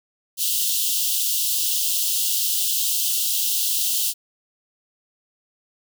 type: high-pass noise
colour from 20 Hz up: white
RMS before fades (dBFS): -22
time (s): 0.37-4.14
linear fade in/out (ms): 50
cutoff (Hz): 2800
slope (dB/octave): 96
effects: none

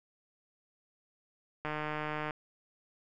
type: click train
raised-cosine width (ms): 0.5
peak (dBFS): -21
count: 101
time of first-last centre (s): 1.65-2.308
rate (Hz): 152
effects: none

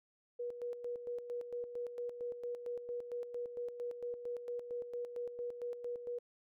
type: tone with tremolo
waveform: sine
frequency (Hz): 483.2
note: B4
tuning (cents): -38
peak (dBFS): -37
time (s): 0.39-6.19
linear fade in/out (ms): 10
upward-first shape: square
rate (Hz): 4.4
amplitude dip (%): 60
effects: none

